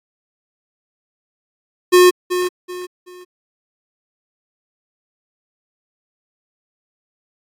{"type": "tone with echo", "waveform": "square", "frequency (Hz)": 360.9, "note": "F#4", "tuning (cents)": -43, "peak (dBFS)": -7, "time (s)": [1.92, 2.11], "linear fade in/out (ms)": 20, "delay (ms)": 380, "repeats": 3, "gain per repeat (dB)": -10, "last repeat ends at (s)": 3.25, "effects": ["AAC 64 kbps"]}